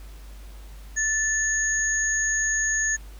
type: tone pair together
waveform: sine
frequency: 1760 / 6650 Hz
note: A6 / G#8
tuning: 0 / +1 cents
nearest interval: octave + major seventh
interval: 2301 cents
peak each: -24 dBFS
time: 0.96-2.97 s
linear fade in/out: 20 ms
effects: added 50 Hz sine -39 dBFS peak until 3.19 s + pink hiss -52 dBFS RMS until 3.19 s